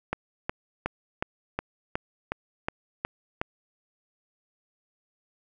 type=click train; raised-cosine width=0.5 ms; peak=-12 dBFS; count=10; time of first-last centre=0.13-3.415 s; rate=2.74 Hz; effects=none